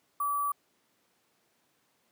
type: tone with sample-and-hold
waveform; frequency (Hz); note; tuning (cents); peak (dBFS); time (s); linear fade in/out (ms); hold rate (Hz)
sine; 1150; D6; -37; -27; 0.2-0.52; 5; 11025
effects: pink hiss -71 dBFS RMS until 2.11 s + high-pass 200 Hz 12 dB/octave